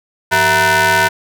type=ring-modulated tone; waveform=sawtooth; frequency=279.6 Hz; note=C#4; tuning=15 cents sharp; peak=-3 dBFS; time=0.31-1.09 s; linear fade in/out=20 ms; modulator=1220 Hz; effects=none